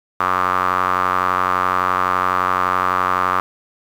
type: tone with band-pass filter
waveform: sawtooth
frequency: 91.8 Hz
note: F#2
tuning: 13 cents flat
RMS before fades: -18 dBFS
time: 0.2-3.4 s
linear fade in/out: 0 ms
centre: 1200 Hz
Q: 5.8
effects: 7-bit